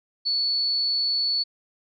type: tone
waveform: sine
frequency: 4435 Hz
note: C#8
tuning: in tune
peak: -21 dBFS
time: 0.25-1.44 s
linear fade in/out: 20 ms
effects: none